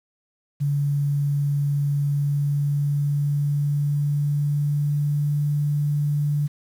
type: tone with pitch glide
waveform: sine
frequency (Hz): 143.1 to 146.53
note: D3 to D3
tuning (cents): -45 to -4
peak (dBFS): -19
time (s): 0.6-6.48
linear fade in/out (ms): 20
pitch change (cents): +41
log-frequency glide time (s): 1.99-5.45
effects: 8-bit